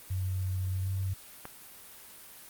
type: tone with pitch glide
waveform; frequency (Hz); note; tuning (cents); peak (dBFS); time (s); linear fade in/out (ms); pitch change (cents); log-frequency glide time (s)
sine; 93.3 to 95.43; F#2 to G2; +15 to -46; -29; 0.1-1.14; 10; +39; 0.73-0.93
type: click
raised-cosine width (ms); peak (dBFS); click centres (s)
0.5; -24; 1.454
effects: white hiss -50 dBFS RMS until 2.49 s + Opus 32 kbps